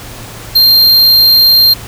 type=tone; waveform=square; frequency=4186 Hz; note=C8; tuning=in tune; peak=-4 dBFS; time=0.55-1.74 s; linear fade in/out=10 ms; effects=added 112 Hz sine -33 dBFS peak until 1.87 s + pink hiss -29 dBFS RMS until 1.87 s